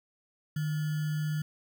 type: tone with sample-and-hold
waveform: sine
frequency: 152.5 Hz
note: D#3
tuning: 34 cents flat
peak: -28 dBFS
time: 0.56-1.42 s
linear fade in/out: 5 ms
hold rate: 1575 Hz
effects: none